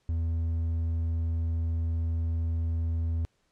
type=tone with hard clipping; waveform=sine; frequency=82.41 Hz; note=E2; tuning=in tune; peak=-27 dBFS; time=0.09-3.25 s; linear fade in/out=0 ms; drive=3 dB; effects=pink hiss -72 dBFS RMS until 3.51 s + low-pass 8000 Hz 12 dB/octave